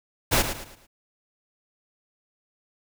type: noise with echo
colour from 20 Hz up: pink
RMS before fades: -20 dBFS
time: 0.31-0.43 s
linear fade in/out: 20 ms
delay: 110 ms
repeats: 4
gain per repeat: -9 dB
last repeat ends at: 0.87 s
effects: none